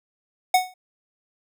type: tone with exponential decay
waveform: square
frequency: 738 Hz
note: F#5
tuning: 5 cents flat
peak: -12 dBFS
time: 0.54-0.74 s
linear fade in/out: 5 ms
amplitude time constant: 42 ms
effects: none